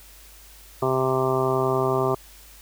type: harmonic tone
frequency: 130.81 Hz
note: C3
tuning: in tune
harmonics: 1 / 2 / 3 / 4 / 5 / 6 / 7 / 8 / 9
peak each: -28 / -32 / -23 / -34 / -27 / -33 / -32 / -31 / -29 dBFS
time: 0.82-2.15 s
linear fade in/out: 5 ms
effects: added 50 Hz sine -49 dBFS peak until 2.61 s + white hiss -49 dBFS RMS until 2.61 s